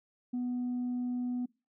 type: tone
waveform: sine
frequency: 246.9 Hz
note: B3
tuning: in tune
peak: -29 dBFS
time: 0.33-1.46 s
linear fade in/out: 10 ms
effects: noise-tail reverb RT60 0.3 s tail -24 dB re dry + tanh soft clip ceiling -29 dBFS